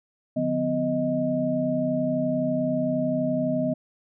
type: tone cluster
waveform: sine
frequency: 148 / 179.5 / 251.9 / 625 Hz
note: D3 / F3 / B3 / D#5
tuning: +14 / +48 / +34 / +8 cents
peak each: -32 / -32 / -25 / -26 dBFS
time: 0.36-3.74 s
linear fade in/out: 10 ms
effects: none